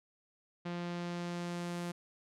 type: tone with low-pass filter sweep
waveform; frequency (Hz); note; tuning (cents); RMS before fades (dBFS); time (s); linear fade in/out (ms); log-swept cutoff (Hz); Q
sawtooth; 174; F3; -6; -39; 0.65-1.92; 10; 3700 to 11000; 0.87
effects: none